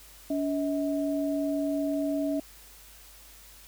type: tone pair together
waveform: sine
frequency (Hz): 285.4 / 640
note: D4 / D#5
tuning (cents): -49 / +49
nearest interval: octave + major second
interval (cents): 1398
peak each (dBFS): -27 / -31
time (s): 0.3-2.4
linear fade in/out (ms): 5
effects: added 50 Hz sine -55 dBFS peak until 3.67 s + white hiss -52 dBFS RMS until 3.67 s